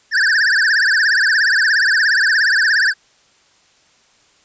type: tone with vibrato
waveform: square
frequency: 1661.2 Hz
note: G#6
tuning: in tune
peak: -12 dBFS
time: 0.11-2.94 s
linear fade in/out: 50 ms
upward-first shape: triangle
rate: 17 Hz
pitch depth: 210 cents each way
effects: white hiss -54 dBFS RMS until 4.44 s + resampled to 16000 Hz